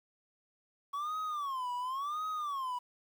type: tone with vibrato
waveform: triangle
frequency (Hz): 1112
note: C#6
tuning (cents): +5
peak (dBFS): -32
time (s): 0.93-2.79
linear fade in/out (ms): 10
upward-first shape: sine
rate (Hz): 0.93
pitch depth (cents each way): 220
effects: 10-bit